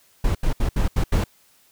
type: noise bursts at uneven times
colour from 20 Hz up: brown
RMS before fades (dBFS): -19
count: 6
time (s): 0.24-0.35 / 0.43-0.53 / 0.6-0.69 / 0.76-0.88 / 0.96-1.04 / 1.12-1.24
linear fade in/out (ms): 5
effects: white hiss -58 dBFS RMS until 1.71 s